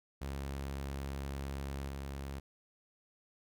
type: tone with level steps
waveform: sawtooth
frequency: 68.8 Hz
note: C#2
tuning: 12 cents flat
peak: -34 / -36 dBFS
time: 0.21-2.4 s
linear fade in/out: 10 ms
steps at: 1.88 s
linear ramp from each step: 10 ms
effects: none